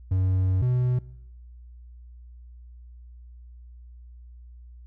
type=tone pair in turn; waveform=triangle; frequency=93.5 / 124.89 Hz; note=F#2 / B2; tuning=+19 / +20 cents; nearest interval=perfect fourth; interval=501 cents; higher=second; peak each=-18 dBFS; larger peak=neither; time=0.11-0.62 / 0.62-0.99 s; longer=first; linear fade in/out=5 ms; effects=noise-tail reverb RT60 1.0 s tail -23 dB re dry + added 60 Hz sine -43 dBFS peak until 4.86 s